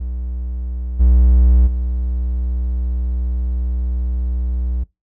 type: tone with level steps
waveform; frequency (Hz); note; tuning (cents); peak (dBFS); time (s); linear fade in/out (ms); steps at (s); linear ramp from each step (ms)
triangle; 61.4; B1; -9; -19 / -6 / -15; 0-4.84; 10; 0.99 / 1.66; 20
effects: noise-tail reverb RT60 0.2 s tail -22 dB re dry